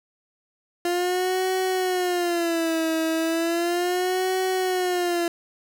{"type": "tone with vibrato", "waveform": "30% pulse", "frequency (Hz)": 347.3, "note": "F4", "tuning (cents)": -10, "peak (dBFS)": -19, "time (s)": [0.85, 5.28], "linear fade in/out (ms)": 2, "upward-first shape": "sine", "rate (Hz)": 0.35, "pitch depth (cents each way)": 130, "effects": []}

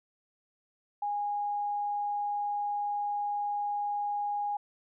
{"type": "tone", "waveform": "sine", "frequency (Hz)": 822, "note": "G#5", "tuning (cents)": -18, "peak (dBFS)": -29, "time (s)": [1.02, 4.57], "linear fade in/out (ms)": 5, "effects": []}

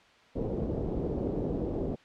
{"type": "low-pass noise", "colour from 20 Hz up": "white", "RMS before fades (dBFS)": -32, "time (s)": [0.35, 1.96], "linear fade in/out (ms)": 20, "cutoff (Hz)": 480, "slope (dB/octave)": 24, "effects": ["white hiss -58 dBFS RMS until 2.04 s", "low-pass 3000 Hz 12 dB/octave"]}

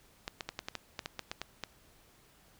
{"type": "clicks", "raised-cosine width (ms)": 0.2, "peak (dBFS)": -19, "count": 12, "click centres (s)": [0.279, 0.408, 0.49, 0.591, 0.685, 0.753, 0.992, 1.059, 1.193, 1.315, 1.416, 1.637], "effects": ["pink hiss -63 dBFS RMS until 2.59 s"]}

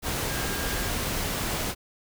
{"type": "tone in noise", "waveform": "sine", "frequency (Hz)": 1615, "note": "G#6", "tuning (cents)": -49, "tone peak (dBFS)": -38, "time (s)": [0.26, 0.92], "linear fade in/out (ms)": 50, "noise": "pink", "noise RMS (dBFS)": -29, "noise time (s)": [0.02, 1.75], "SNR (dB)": -12, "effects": []}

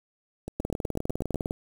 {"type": "two click trains", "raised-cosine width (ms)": 2, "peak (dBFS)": [-15, -21], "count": [19, 8], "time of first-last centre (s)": [[0.6, 1.509], [0.48, 1.344]], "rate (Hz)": [19.8, 8.1], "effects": ["7-bit"]}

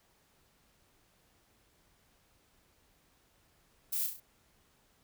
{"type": "noise with echo", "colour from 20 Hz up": "violet", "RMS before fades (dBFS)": -34, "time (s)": [3.92, 4.07], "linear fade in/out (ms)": 10, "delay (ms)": 33, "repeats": 4, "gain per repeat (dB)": -5, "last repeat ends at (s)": 4.202, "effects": ["pink hiss -69 dBFS RMS until 5.03 s"]}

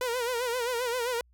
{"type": "tone with vibrato", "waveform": "sawtooth", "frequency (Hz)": 485.8, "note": "B4", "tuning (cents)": -29, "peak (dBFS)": -24, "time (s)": [0.01, 1.21], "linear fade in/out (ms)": 2, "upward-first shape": "sine", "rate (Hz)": 7.6, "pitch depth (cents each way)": 91, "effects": ["added 60 Hz sine -59 dBFS peak until 1.33 s"]}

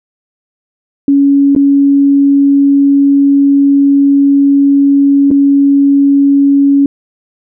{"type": "tone with dropouts", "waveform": "sine", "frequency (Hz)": 279.7, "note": "C#4", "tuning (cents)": 16, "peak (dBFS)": -4, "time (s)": [1.08, 6.86], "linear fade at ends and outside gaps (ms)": 2, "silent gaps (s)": [[1.551, 1.562], [5.306, 5.312]], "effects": []}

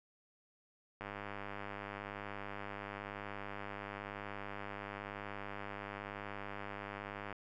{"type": "click train", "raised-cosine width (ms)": 0.5, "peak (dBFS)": -28, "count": 639, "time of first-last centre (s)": [1.01, 7.327], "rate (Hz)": 101, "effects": []}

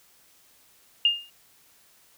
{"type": "tone with exponential decay", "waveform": "sine", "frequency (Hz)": 2823, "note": "F7", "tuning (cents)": 18, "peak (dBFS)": -14, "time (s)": [1.05, 1.3], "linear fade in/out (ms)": 2, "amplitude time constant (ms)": 54, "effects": ["white hiss -59 dBFS RMS until 2.17 s"]}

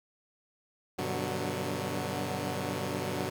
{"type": "chord", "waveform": "10% pulse", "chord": "G major seventh", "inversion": "none", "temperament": "equal with one note detuned", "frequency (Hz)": [96.54, 123.47, 146.83, 185], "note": ["G2", "B2", "D3", "F#3"], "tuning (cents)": [-26, 0, 0, 0], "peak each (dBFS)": -29, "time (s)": [0.98, 3.3], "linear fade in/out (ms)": 10, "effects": []}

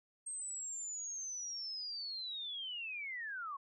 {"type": "linear sweep", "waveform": "sine", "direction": "down", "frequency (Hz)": [8430, 1067], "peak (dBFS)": -40, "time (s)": [0.26, 3.57], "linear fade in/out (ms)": 10, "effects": []}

